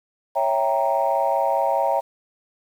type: chord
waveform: sine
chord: C# diminished seventh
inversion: none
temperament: equal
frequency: 554.4 / 659.3 / 784 / 932.3 Hz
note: C#5 / E5 / G5 / Bb5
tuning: 0 / 0 / 0 / 0 cents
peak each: -23 dBFS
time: 0.35-2.01 s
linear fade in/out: 20 ms
effects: tanh soft clip ceiling -9 dBFS + 8-bit